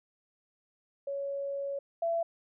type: tone pair in turn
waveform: sine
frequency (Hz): 558 / 671.2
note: C#5 / E5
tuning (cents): +11 / +31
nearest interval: minor third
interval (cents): 320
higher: second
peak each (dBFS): -32 / -27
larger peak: second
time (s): 1.07-1.79 / 2.02-2.23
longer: first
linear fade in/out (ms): 5
effects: none